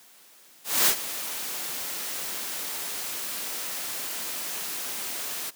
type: noise with ADSR envelope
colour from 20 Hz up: white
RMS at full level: -19 dBFS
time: 0.64-5.51 s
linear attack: 230 ms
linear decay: 83 ms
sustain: -14 dB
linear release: 21 ms
effects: white hiss -54 dBFS RMS until 5.55 s + high-pass 200 Hz 12 dB/octave